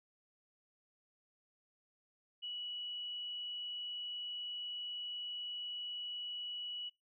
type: tone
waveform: sine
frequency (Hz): 2937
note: F#7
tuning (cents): -13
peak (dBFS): -40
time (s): 2.42-6.9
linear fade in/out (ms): 20
effects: noise-tail reverb RT60 0.2 s tail -24 dB re dry